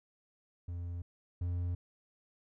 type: tone pair in turn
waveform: triangle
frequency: 86.9 / 87.91 Hz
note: F2 / F2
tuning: -8 / +12 cents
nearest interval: unison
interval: 20 cents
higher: second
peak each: -35 / -30 dBFS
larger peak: second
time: 0.68-1.02 / 1.41-1.75 s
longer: neither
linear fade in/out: 5 ms
effects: none